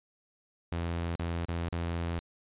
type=tone with dropouts; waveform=sawtooth; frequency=84.7 Hz; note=E2; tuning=48 cents sharp; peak=-27 dBFS; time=0.72-2.19 s; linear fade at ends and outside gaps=0 ms; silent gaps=1.154-1.196 / 1.453-1.485 / 1.688-1.726 s; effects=resampled to 8000 Hz